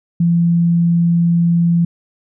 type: tone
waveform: sine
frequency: 170.2 Hz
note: F3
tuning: 44 cents flat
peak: -10 dBFS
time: 0.2-1.85 s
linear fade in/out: 5 ms
effects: none